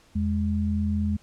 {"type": "tone pair together", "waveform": "sine", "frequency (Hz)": [83.36, 207.7], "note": ["E2", "G#3"], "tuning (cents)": [20, 0], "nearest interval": "octave + major third", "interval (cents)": 1580, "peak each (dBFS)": -25, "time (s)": [0.15, 1.17], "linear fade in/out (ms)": 10, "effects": ["pink hiss -58 dBFS RMS until 1.22 s", "low-pass 9000 Hz 12 dB/octave"]}